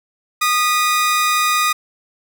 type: tone pair together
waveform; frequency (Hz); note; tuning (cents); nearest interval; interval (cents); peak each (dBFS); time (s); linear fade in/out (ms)
sawtooth; 1231.8 / 1957; D#6 / B6; -18 / -16; minor sixth; 802; -11 / -20; 0.41-1.73; 10
effects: none